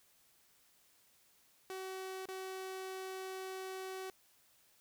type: tone with dropouts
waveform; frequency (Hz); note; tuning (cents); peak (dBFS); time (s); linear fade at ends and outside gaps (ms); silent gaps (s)
sawtooth; 378; F#4; +37; -38; 1.7-4.1; 1; 2.256-2.286
effects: white hiss -69 dBFS RMS until 4.8 s